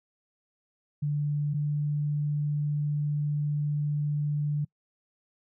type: tone pair in turn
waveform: sine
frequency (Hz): 146.83 / 147.51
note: D3 / D3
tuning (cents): 0 / +8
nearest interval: unison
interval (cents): 8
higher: second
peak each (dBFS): -25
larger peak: neither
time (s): 1.02-1.54 / 1.54-4.65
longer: second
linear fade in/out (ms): 10
effects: noise-tail reverb RT60 0.1 s tail -26 dB re dry